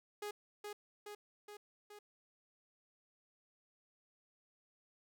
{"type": "tone with echo", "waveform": "sawtooth", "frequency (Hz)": 414.9, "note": "G#4", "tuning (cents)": -2, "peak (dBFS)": -37, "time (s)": [0.22, 0.31], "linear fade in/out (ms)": 5, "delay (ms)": 420, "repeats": 4, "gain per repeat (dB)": -3, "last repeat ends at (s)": 1.99, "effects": []}